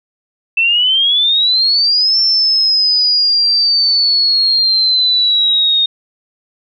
sine exponential two-way sweep, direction up then down, 2647 to 5390 to 3691 Hz, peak -9 dBFS, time 0.57-5.86 s, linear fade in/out 5 ms, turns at 2.19 s, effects none

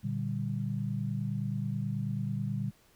sine chord, G minor, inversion first, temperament just, 117.6 / 147 / 196 Hz, Bb2 / D3 / G3, +16 / +2 / 0 cents, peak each -34 / -35 / -35 dBFS, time 0.03-2.71 s, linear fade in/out 20 ms, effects pink hiss -64 dBFS RMS until 2.95 s

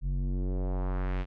square tone with low-pass filter sweep, 46.25 Hz, F#1, in tune, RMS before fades -30 dBFS, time 0.01-1.26 s, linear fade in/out 50 ms, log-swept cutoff 120 to 2900 Hz, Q 1.4, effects none

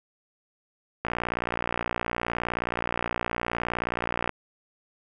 click train, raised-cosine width 0.5 ms, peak -12 dBFS, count 193, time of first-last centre 1.05-4.293 s, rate 59.2 Hz, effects none

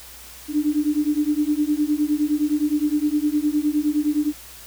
sine beating tone pair, 293.7 / 303.4 Hz, D4 / D#4, 0 / -44 cents, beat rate 9.7 Hz, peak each -21 dBFS, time 0.48-4.33 s, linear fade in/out 50 ms, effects added 60 Hz sine -49 dBFS peak until 4.66 s + white hiss -42 dBFS RMS until 4.66 s

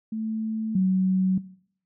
sine tone pair in turn, 220 / 187.53 Hz, A3 / F#3, 0 / +24 cents, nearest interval minor third, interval 276 cents, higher first, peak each -27 / -18 dBFS, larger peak second, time 0.12-0.75 / 0.75-1.38 s, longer neither, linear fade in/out 5 ms, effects noise-tail reverb RT60 0.6 s tail -19 dB re dry

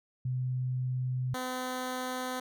sine / 10% pulse tone pair in turn, 127.3 / 254.6 Hz, C3 / C4, -47 / -47 cents, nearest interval octave, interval 1200 cents, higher second, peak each -29 / -25 dBFS, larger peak second, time 0.25-1.34 / 1.34-2.4 s, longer first, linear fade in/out 5 ms, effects none

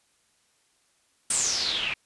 white noise with low-pass filter sweep, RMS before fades -27 dBFS, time 1.3-1.94 s, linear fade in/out 5 ms, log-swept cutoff 8900 to 2400 Hz, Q 7.1, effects white hiss -67 dBFS RMS until 2.05 s + resampled to 24000 Hz

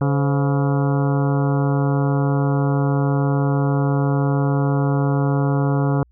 harmonic tone with a mistuned harmonic, 140.9 Hz, C#3, 29 cents sharp, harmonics 1 / 2 / 3 / 4 / 5 / 6 / 7 / 8 / 9 / 10, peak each -17 / -23 / -27 / -29 / -31 / -33 / -34 / -35 / -36 / -37 dBFS, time 0.01-6.03 s, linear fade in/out 2 ms, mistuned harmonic 4, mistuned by -110 cents, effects added 60 Hz sine -52 dBFS peak until 6.11 s

